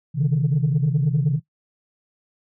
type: tone cluster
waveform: sine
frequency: 132.3 / 148.2 / 157.9 Hz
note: C3 / D3 / D#3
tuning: +20 / +16 / +26 cents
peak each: -20 dBFS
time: 0.14-1.4 s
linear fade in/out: 50 ms
effects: noise-tail reverb RT60 0.1 s tail -17 dB re dry + tanh soft clip ceiling -12 dBFS